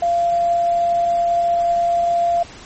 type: tone with quantisation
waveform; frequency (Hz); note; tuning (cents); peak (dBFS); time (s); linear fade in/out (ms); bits
sine; 689; F5; -24; -14; 0.02-2.43; 5; 7
effects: pink hiss -39 dBFS RMS until 2.65 s + MP3 32 kbps